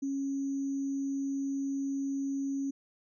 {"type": "tone with sample-and-hold", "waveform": "sine", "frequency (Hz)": 275.1, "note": "C#4", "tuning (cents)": -13, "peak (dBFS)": -30, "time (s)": [0.02, 2.71], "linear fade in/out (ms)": 10, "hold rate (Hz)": 6300, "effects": ["resampled to 24000 Hz"]}